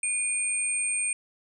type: tone pair together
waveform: sine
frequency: 2432 / 8659 Hz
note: D#7 / C#9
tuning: -40 / -42 cents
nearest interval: octave + minor seventh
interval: 2198 cents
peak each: -31 / -26 dBFS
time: 0.03-1.13 s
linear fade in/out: 2 ms
effects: none